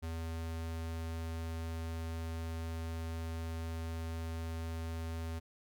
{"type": "tone", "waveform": "square", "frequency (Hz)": 82, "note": "E2", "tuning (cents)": -9, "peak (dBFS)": -38, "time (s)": [0.02, 5.4], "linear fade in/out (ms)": 20, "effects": []}